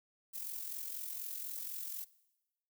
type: noise with amplitude modulation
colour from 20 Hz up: violet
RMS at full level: -40 dBFS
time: 0.33-2.05 s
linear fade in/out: 20 ms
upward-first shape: sine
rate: 44.1 Hz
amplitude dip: 55%
effects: noise-tail reverb RT60 1.0 s tail -20 dB re dry